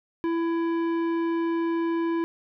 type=tone with tanh clipping; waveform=sine; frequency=333.3 Hz; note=E4; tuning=19 cents sharp; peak=-25 dBFS; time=0.24-2.24 s; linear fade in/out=0 ms; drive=13 dB; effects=none